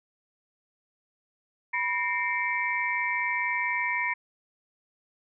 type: tone cluster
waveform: sine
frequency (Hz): 977 / 1832 / 2111 / 2305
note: B5 / A#6 / C7 / D7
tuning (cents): -19 / -31 / +15 / -33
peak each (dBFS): -31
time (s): 1.73-4.14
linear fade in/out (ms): 10
effects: none